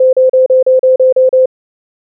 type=tone bursts; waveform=sine; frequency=517 Hz; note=C5; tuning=21 cents flat; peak=-4 dBFS; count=9; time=0-1.458 s; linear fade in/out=5 ms; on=130 ms; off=36 ms; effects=none